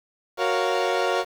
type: chord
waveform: 30% pulse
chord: Gb major seventh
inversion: none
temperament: equal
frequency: 370 / 466.2 / 554.4 / 698.5 Hz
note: Gb4 / Bb4 / Db5 / F5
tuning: 0 / 0 / 0 / 0 cents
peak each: -24 dBFS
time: 0.37-1.25 s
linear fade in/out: 50 ms
effects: low-pass 5000 Hz 12 dB/octave + 8-bit